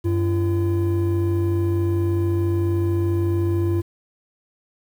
triangle tone pair together, 95.41 / 340 Hz, G2 / F4, -46 / -46 cents, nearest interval octave + minor seventh, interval 2200 cents, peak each -17 / -19 dBFS, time 0.04-3.82 s, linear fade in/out 20 ms, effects tanh soft clip ceiling -11 dBFS + 8-bit

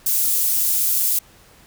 pink high-pass noise, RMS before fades -19 dBFS, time 0.06-1.19 s, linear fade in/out 5 ms, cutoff 12000 Hz, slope 12 dB/octave, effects pink hiss -50 dBFS RMS until 1.66 s

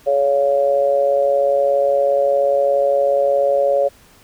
sine tone with amplitude modulation, 561 Hz, C#5, 21 cents sharp, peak -9 dBFS, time 0.06-3.89 s, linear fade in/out 20 ms, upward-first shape sine, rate 137 Hz, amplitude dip 80%, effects pink hiss -49 dBFS RMS until 4.23 s

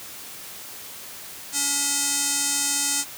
square tone with band-pass filter, 283 Hz, C#4, 36 cents sharp, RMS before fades -24 dBFS, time 1.52-3.05 s, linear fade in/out 50 ms, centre 7800 Hz, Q 2.3, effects white hiss -39 dBFS RMS until 3.17 s + high-pass 60 Hz 12 dB/octave

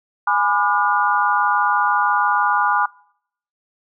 sine chord, G# diminished seventh, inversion none, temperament just, 830.6 / 996.7 / 1196.1 / 1435.3 Hz, G#5 / B5 / D6 / F6, 0 / +16 / +31 / +47 cents, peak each -20 dBFS, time 0.27-2.86 s, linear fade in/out 5 ms, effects noise-tail reverb RT60 0.7 s tail -26 dB re dry

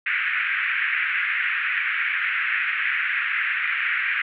pink band-pass noise, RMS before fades -24 dBFS, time 0.06-4.22 s, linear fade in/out 5 ms, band 1500 to 2500 Hz, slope 48 dB/octave, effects none

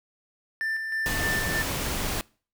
triangle tone with tremolo, 1779 Hz, A6, 19 cents sharp, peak -24 dBFS, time 0.61-1.62 s, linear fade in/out 0 ms, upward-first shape square, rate 3.2 Hz, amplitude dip 40%
pink noise, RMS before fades -29 dBFS, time 1.06-2.21 s, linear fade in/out 0 ms
effects noise-tail reverb RT60 0.4 s tail -24 dB re dry

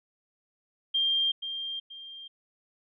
sine tone with echo, 3190 Hz, G7, 30 cents sharp, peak -23 dBFS, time 0.94-1.32 s, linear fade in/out 10 ms, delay 480 ms, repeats 2, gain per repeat -9 dB, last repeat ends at 2.28 s, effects none

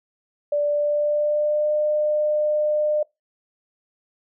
sine tone with pitch glide, 585 to 602.8 Hz, D5 to D5, -7 to +45 cents, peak -18 dBFS, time 0.52-3.03 s, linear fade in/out 5 ms, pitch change +52 cents, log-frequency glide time 0.62-1.72 s, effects noise-tail reverb RT60 0.2 s tail -24 dB re dry

